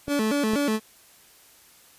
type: tone with vibrato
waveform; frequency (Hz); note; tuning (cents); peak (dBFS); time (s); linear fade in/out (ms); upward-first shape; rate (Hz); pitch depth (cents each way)
30% pulse; 250; B3; +21; -19; 0.07-0.8; 50; square; 4.1; 240
type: clicks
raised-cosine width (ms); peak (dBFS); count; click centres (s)
2; -20; 2; 0.081 / 0.535
effects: white hiss -54 dBFS RMS until 1.98 s + resampled to 32000 Hz